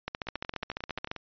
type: two click trains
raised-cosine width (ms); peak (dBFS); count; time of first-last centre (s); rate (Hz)
0.3; -16 / -23; 16 / 11; 0.08-1.114 / 0.27-1.163; 14.5 / 11.2
effects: resampled to 11025 Hz